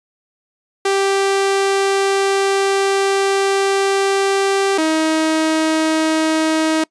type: tone pair in turn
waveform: sawtooth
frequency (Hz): 392 / 316.7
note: G4 / D#4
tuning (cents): 0 / +31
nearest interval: major third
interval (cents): 369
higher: first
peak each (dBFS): -10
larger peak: neither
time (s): 0.85-4.78 / 4.78-6.84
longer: first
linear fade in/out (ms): 5
effects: noise-tail reverb RT60 0.1 s tail -24 dB re dry + resampled to 22050 Hz